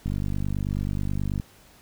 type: click train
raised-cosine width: 5 ms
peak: -16 dBFS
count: 67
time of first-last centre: 0.06-1.399 s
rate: 49.3 Hz
effects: pink hiss -54 dBFS RMS until 1.81 s